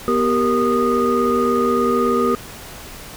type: tone cluster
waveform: sine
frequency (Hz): 244.1 / 390.8 / 467.3 / 1234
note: B3 / G4 / A#4 / D#6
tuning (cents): -20 / -5 / +4 / -15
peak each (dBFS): -19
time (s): 0.08-2.35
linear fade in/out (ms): 0
effects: tanh soft clip ceiling -8 dBFS + pink hiss -36 dBFS RMS until 3.16 s